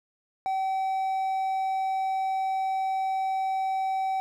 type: tone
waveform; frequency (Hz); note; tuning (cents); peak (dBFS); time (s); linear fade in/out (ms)
triangle; 766; G5; -40; -23; 0.46-4.2; 0
effects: none